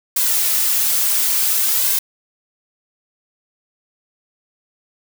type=noise with flanger; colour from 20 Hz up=blue; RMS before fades=-17 dBFS; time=0.16-1.99 s; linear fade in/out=5 ms; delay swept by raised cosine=1.9 to 5.1 ms; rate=0.57 Hz; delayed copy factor=+0.6; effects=none